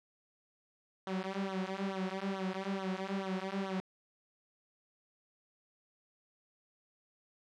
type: tone with flanger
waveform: sawtooth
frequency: 191.7 Hz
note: G3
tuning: 38 cents flat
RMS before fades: -37 dBFS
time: 1.07-3.8 s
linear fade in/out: 0 ms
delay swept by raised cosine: 0.4 to 6 ms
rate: 2.3 Hz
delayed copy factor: -1
effects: low-pass 4000 Hz 12 dB/octave